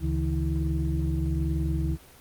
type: tone cluster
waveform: sine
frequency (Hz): 71.3 / 140.6 / 161.7 / 324.4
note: C#2 / C#3 / E3 / E4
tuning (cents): +49 / +25 / -33 / -28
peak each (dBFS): -26 / -32 / -30 / -33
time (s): 0-1.98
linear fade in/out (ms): 50
effects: pink hiss -51 dBFS RMS until 2.2 s + Opus 24 kbps